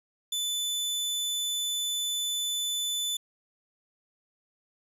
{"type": "tone", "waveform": "sawtooth", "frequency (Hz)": 3500, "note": "A7", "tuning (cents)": -10, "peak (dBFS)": -25, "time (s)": [0.32, 3.17], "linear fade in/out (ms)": 5, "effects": ["resampled to 32000 Hz", "9-bit"]}